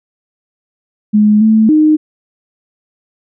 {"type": "tone with pitch steps", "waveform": "sine", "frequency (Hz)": [210.7, 219.2, 307.7], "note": ["G#3", "A3", "D#4"], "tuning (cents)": [25, -6, -19], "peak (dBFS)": -5, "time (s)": [1.13, 1.97], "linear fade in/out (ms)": 20, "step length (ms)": 280, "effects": []}